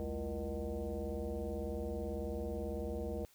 sine tone with frequency modulation, 197.9 Hz, G3, 17 cents sharp, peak -36 dBFS, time 0-3.25 s, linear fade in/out 0 ms, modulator 138 Hz, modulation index 3, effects white hiss -66 dBFS RMS until 3.34 s

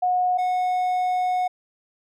sine / triangle tone pair in turn, 727 / 731 Hz, F#5 / F#5, -31 / -21 cents, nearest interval unison, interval 10 cents, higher second, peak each -18 dBFS, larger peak neither, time 0.02-0.38 / 0.38-1.48 s, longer second, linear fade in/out 10 ms, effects none

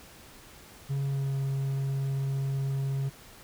triangle tone with pitch glide, 138.3 to 136.32 Hz, C#3 to C#3, -4 to -29 cents, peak -25 dBFS, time 0.89-3.1 s, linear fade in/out 20 ms, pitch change -25 cents, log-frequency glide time 1.04-1.34 s, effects pink hiss -51 dBFS RMS until 3.43 s

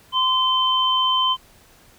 sine tone pair together, 1031 / 3092 Hz, C6 / G7, -26 / -24 cents, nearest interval octave + perfect fifth, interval 1902 cents, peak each -19 dBFS, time 0.12-1.37 s, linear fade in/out 50 ms, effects pink hiss -52 dBFS RMS until 1.98 s

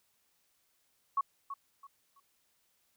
sine tone with echo, 1110 Hz, C#6, 2 cents sharp, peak -26 dBFS, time 1.17-1.21 s, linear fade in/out 5 ms, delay 330 ms, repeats 3, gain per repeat -11 dB, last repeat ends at 2.2 s, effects white hiss -74 dBFS RMS until 2.96 s

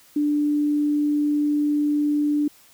sine tone, 294.8 Hz, D4, 7 cents sharp, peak -18 dBFS, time 0.16-2.48 s, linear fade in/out 5 ms, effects white hiss -53 dBFS RMS until 2.73 s

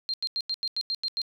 sine tone bursts, 4186 Hz, C8, in tune, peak -26 dBFS, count 9, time 0.09-1.217 s, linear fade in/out 0 ms, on 47 ms, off 88 ms, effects none

